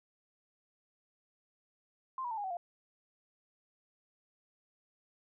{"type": "tone with pitch steps", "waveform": "sine", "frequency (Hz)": [1046.5, 965.2, 890.2, 821.1, 757.3, 698.5], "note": ["C6", "B5", "A5", "G#5", "F#5", "F5"], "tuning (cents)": [0, -40, 20, -20, 40, 0], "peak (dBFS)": -35, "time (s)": [2.18, 2.57], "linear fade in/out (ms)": 2, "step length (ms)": 65, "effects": []}